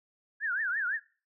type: tone with vibrato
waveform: sine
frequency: 1600 Hz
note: G6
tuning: 35 cents sharp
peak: -28 dBFS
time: 0.4-1 s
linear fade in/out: 50 ms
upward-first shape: triangle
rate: 5.9 Hz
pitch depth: 260 cents each way
effects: noise-tail reverb RT60 0.4 s tail -22 dB re dry